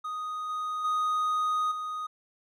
triangle tone with level steps, 1244.5 Hz, D#6, in tune, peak -30 / -28 / -23 / -30 dBFS, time 0.04-2.07 s, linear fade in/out 10 ms, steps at 0.49 / 0.84 / 1.71 s, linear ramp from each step 10 ms, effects none

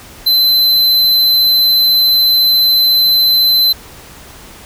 square tone, 4057 Hz, B7, 46 cents sharp, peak -8 dBFS, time 0.26-3.73 s, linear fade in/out 10 ms, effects pink hiss -36 dBFS RMS until 4.65 s

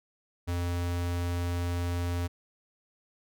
square tone, 87.31 Hz, F2, in tune, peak -29 dBFS, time 0.47-2.28 s, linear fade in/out 20 ms, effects none

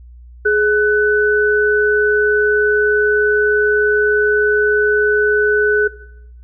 sine tone pair together, 420 / 1496.7 Hz, G#4 / F#6, +19 / +19 cents, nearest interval octave + minor seventh, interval 2200 cents, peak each -13 dBFS, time 0.45-5.88 s, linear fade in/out 10 ms, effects noise-tail reverb RT60 0.8 s tail -18 dB re dry + added 60 Hz sine -36 dBFS peak until 6.43 s

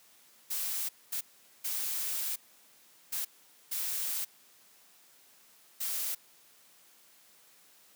blue noise bursts at uneven times, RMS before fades -34 dBFS, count 6, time 0.5-0.89 / 1.12-1.21 / 1.64-2.36 / 3.12-3.25 / 3.71-4.25 / 5.8-6.15 s, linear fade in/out 10 ms, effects white hiss -61 dBFS RMS until 7.95 s + high-pass 150 Hz 12 dB/octave

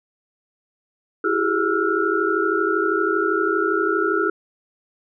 sine tone cluster, 333.1 / 385.5 / 418.2 / 1334 / 1427 Hz, E4 / G4 / G#4 / E6 / F6, +18 / -29 / +12 / +20 / +37 cents, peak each -24 dBFS, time 1.24-4.3 s, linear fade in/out 5 ms, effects none

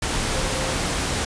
sine tone in noise, 523.3 Hz, C5, in tune, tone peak -31 dBFS, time 0.33-0.74 s, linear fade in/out 5 ms, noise pink, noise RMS -24 dBFS, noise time 0.02-1.25 s, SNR -10 dB, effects resampled to 22050 Hz

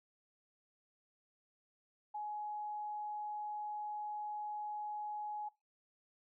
sine tone, 840 Hz, G#5, 19 cents sharp, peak -39 dBFS, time 2.14-5.49 s, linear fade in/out 10 ms, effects noise-tail reverb RT60 0.2 s tail -18 dB re dry

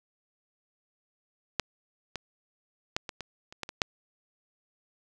clicks, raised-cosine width 0.2 ms, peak -8 / -17 / -10 / -19 / -20 / -28 / -16 / -21 / -6 dBFS, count 9, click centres 1.597 / 2.157 / 2.965 / 3.092 / 3.207 / 3.525 / 3.633 / 3.691 / 3.818 s, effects none

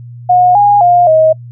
sine tone with pitch steps, 722 / 819 / 706 / 632 Hz, F#5 / G#5 / F5 / D#5, -43 / -24 / +19 / +27 cents, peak -4 dBFS, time 0.29-1.33 s, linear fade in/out 10 ms, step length 260 ms, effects noise-tail reverb RT60 0.1 s tail -26 dB re dry + added 120 Hz sine -27 dBFS peak until 1.51 s

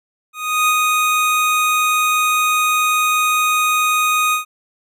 25% pulse tone with ADSR envelope, 1243 Hz, D#6, 2 cents flat, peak -8 dBFS, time 0.33-4.45 s, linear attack 350 ms, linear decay 53 ms, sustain -2 dB, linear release 120 ms, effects none

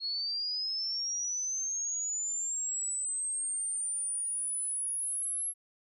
sine linear sweep, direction up, 4286 to 11175 Hz, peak -31 dBFS, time 0-5.54 s, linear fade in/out 50 ms, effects none

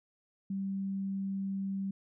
sine tone, 194.7 Hz, G3, 12 cents flat, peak -32 dBFS, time 0.5-1.91 s, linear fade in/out 5 ms, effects none

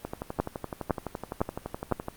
two click trains, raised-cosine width 1 ms, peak -18 / -9 dBFS, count 25 / 4, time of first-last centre 0.05-2.084 / 0.4-1.923 s, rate 11.8 / 1.97 Hz, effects pink hiss -52 dBFS RMS until 2.16 s + Opus 32 kbps

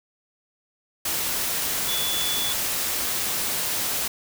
sine tone in noise, 3443 Hz, A7, 38 cents flat, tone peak -27 dBFS, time 1.88-2.53 s, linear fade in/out 5 ms, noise white, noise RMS -26 dBFS, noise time 1.05-4.08 s, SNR -4 dB, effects none

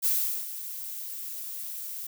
violet noise with ADSR envelope, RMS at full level -24 dBFS, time 0.02-2.07 s, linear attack 32 ms, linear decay 400 ms, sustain -13 dB, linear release 5 ms, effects none

